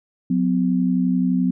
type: tone pair together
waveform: sine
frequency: 182.24 / 253.9 Hz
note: F#3 / B3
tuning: -26 / +48 cents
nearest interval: tritone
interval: 574 cents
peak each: -19 dBFS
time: 0.3-1.51 s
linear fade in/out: 5 ms
effects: none